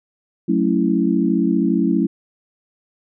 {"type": "chord", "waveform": "sine", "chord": "F# minor seventh", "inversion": "none", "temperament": "equal", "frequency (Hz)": [185, 220, 277.2, 329.6], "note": ["F#3", "A3", "C#4", "E4"], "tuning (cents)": [0, 0, 0, 0], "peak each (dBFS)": -20, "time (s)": [0.48, 2.07], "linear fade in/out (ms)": 10, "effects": []}